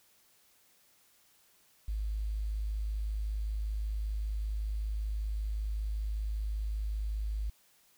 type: tone with quantisation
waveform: sine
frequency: 52.6 Hz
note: G#1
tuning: 23 cents sharp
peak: -31 dBFS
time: 1.88-7.5 s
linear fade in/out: 5 ms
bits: 10
effects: white hiss -66 dBFS RMS until 7.97 s